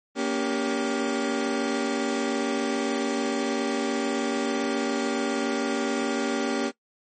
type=chord; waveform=30% pulse; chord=G diminished; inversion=first; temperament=just; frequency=235.2 / 282.2 / 392 Hz; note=Bb3 / Db4 / G4; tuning=+16 / +31 / 0 cents; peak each=-26 / -25 / -27 dBFS; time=0.15-6.72 s; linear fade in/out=50 ms; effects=noise-tail reverb RT60 0.1 s tail -19 dB re dry + MP3 32 kbps

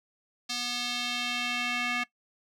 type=tone with band-pass filter sweep; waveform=square; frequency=243.5 Hz; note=B3; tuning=24 cents flat; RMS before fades=-31 dBFS; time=0.49-2.04 s; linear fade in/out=10 ms; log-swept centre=4500 to 2200 Hz; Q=2; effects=noise-tail reverb RT60 0.1 s tail -19 dB re dry

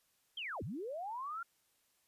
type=linear two-way sweep; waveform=sine; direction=down then up; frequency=3281 to 77.9 to 1411 Hz; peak=-39 dBFS; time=0.37-1.43 s; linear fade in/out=5 ms; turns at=0.63 s; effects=white hiss -75 dBFS RMS until 2.07 s + resampled to 32000 Hz

